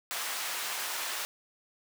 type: high-pass noise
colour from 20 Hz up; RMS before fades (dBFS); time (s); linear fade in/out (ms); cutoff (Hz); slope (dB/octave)
pink; -35; 0.11-1.25; 0; 1000; 12
effects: none